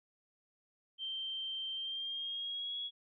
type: tone with pitch glide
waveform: sine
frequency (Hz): 3136 to 3342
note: G7 to G#7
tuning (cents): 0 to +10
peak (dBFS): -37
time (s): 0.98-2.91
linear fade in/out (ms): 50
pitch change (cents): +110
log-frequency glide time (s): 1.74-2.77
effects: none